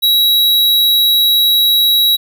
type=tone; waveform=square; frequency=3873 Hz; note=B7; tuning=35 cents flat; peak=-9 dBFS; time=0.02-2.17 s; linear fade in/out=20 ms; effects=none